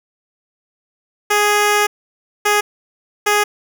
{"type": "tone bursts at uneven times", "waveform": "10% pulse", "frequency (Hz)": 415.3, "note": "G#4", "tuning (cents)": 0, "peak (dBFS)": -4, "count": 3, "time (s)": [[1.3, 1.87], [2.45, 2.61], [3.26, 3.44]], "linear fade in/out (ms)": 10, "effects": []}